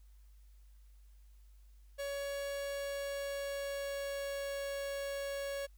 45% pulse tone with pitch glide, 561 to 557.4 Hz, C#5 to C#5, +21 to +9 cents, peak -37 dBFS, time 1.98-5.67 s, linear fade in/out 20 ms, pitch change -12 cents, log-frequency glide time 2.55-4.64 s, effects added 50 Hz sine -56 dBFS peak until 5.77 s + white hiss -75 dBFS RMS until 5.77 s

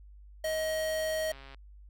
square tone, 631 Hz, D#5, 24 cents sharp, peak -30 dBFS, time 0.44-1.32 s, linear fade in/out 5 ms
click train, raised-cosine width 0.3 ms, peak -34 dBFS, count 150, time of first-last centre 0.45-1.546 s, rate 136 Hz
effects added 50 Hz sine -49 dBFS peak until 1.89 s

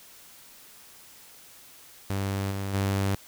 sawtooth tone with level steps, 98.1 Hz, G2, 2 cents sharp, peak -23 / -26 / -20 dBFS, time 2.1-3.15 s, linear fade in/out 0 ms, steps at 2.5 / 2.73 s, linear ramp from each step 20 ms, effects white hiss -51 dBFS RMS until 3.27 s

